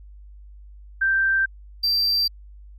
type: tone pair in turn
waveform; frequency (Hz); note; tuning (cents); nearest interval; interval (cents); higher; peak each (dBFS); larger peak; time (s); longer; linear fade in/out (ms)
sine / triangle; 1568 / 4699; G6 / D8; 0 / 0; octave + perfect fifth; 1900; second; -17; neither; 1.01-1.46 / 1.83-2.28; neither; 10
effects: added 50 Hz sine -41 dBFS peak until 2.78 s